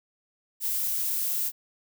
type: noise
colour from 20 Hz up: violet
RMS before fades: -28 dBFS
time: 0.6-1.52 s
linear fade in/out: 50 ms
effects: none